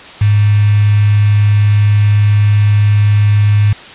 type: tone with quantisation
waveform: sine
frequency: 103.83 Hz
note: G#2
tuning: in tune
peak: -6 dBFS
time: 0.21-3.73 s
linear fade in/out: 5 ms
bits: 4
effects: white hiss -32 dBFS RMS until 3.94 s + resampled to 8000 Hz